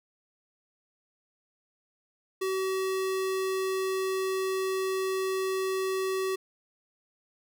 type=tone; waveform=square; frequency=380 Hz; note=F#4; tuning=46 cents sharp; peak=-28 dBFS; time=2.41-6.36 s; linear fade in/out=10 ms; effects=none